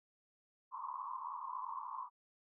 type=band-pass noise; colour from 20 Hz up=white; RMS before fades=-44 dBFS; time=0.71-2.1 s; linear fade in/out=50 ms; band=940 to 1100 Hz; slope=96 dB/octave; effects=none